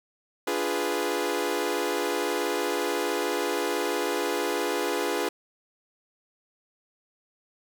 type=chord; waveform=sawtooth; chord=D diminished seventh; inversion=none; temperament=equal; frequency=293.7 / 349.2 / 415.3 / 493.9 Hz; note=D4 / F4 / Ab4 / Cb5; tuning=0 / 0 / 0 / 0 cents; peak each=-30 / -27 / -26 / -27 dBFS; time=0.47-5.29 s; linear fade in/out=5 ms; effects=none